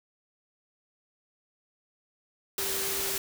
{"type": "tone in noise", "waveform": "sine", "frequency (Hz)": 392, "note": "G4", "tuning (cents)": 0, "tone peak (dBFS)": -38, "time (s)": [2.58, 3.18], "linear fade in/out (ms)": 2, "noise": "white", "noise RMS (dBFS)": -31, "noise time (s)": [2.58, 3.18], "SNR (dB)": -10, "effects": []}